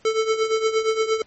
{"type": "tone with tremolo", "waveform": "square", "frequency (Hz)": 441.3, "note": "A4", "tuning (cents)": 5, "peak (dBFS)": -16, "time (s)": [0.05, 1.22], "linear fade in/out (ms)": 2, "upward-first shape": "triangle", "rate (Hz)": 8.6, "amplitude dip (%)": 80, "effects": ["pink hiss -56 dBFS RMS until 1.26 s", "MP3 32 kbps"]}